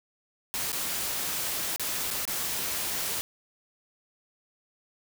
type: noise with dropouts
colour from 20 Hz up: white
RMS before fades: -31 dBFS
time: 0.54-3.21 s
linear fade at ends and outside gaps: 0 ms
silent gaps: 0.718-0.729 / 1.761-1.796 / 2.104-2.11 / 2.253-2.277 s
effects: none